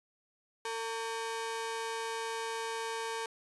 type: ring-modulated tone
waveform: sawtooth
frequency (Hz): 681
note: F5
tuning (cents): -44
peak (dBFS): -28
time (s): 0.65-3.26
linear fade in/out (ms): 2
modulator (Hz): 229
effects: resampled to 24000 Hz